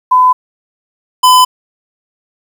sine / square tone pair in turn, 1009 / 1009 Hz, B5 / B5, +37 / +37 cents, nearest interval unison, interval 0 cents, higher neither, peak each -4 dBFS, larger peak neither, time 0.11-0.33 / 1.23-1.45 s, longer neither, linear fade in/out 10 ms, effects 7-bit

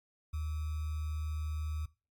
sine tone with sample-and-hold, 77.1 Hz, D#2, 15 cents flat, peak -33 dBFS, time 0.33-1.86 s, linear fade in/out 10 ms, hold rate 1225 Hz, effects noise-tail reverb RT60 0.3 s tail -19 dB re dry + MP3 96 kbps

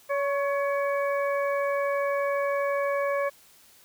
harmonic tone with a mistuned harmonic, 564 Hz, C#5, 30 cents sharp, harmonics 1 / 2 / 3 / 4, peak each -25 / -31 / -35 / -37 dBFS, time 0.09-3.3 s, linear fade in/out 20 ms, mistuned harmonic 2, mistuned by -29 cents, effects white hiss -56 dBFS RMS until 3.84 s

